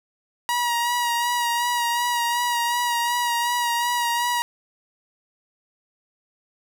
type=tone with vibrato; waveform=sawtooth; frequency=956 Hz; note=A#5; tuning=43 cents sharp; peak=-17 dBFS; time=0.49-4.42 s; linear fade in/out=0 ms; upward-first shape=sine; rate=2.7 Hz; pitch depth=26 cents each way; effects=none